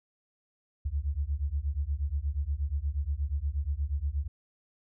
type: beating tone pair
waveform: sine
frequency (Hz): 67.6 / 76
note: C#2 / D#2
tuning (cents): -43 / -40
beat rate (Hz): 8.4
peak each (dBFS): -31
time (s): 0.85-4.28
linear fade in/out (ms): 10
effects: none